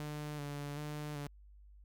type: tone with vibrato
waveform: sawtooth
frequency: 146.83 Hz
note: D3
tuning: in tune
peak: -36 dBFS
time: 0-1.27 s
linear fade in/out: 0 ms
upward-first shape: square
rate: 1.3 Hz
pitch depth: 30 cents each way
effects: added 50 Hz sine -55 dBFS peak until 1.84 s